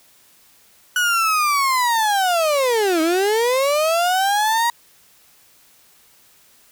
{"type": "linear two-way sweep", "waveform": "35% pulse", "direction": "down then up", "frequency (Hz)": [1480, 311.3, 955], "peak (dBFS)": -14, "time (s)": [0.96, 4.7], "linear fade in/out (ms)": 2, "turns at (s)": 3.01, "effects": ["white hiss -53 dBFS RMS until 6.71 s"]}